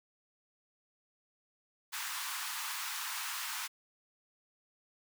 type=high-pass noise; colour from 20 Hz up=pink; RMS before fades=-39 dBFS; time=1.92-3.68 s; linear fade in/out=20 ms; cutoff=910 Hz; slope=48 dB/octave; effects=none